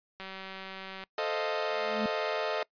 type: click train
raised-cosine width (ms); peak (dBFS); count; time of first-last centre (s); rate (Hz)
0.3; -26; 161; 0.2-1.038; 191
type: chord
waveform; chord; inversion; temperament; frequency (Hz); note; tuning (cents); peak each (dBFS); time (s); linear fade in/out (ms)
sawtooth; F dominant seventh; first; equal; 440 / 523.3 / 622.3 / 698.5; A4 / C5 / Eb5 / F5; 0 / 0 / 0 / 0; -30 / -34 / -29 / -34; 1.18-2.63; 2
type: tone with exponential growth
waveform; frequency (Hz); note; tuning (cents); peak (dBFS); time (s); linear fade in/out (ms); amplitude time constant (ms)
sine; 215.2; A3; -38; -27; 1.69-2.06; 2; 80
effects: noise-tail reverb RT60 0.1 s tail -23 dB re dry + resampled to 11025 Hz